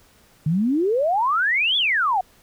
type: exponential two-way sweep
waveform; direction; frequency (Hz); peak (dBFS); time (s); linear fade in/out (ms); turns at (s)
sine; up then down; 146.6 to 3520 to 710; -17; 0.46-2.21; 5; 1.77
effects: pink hiss -55 dBFS RMS until 2.42 s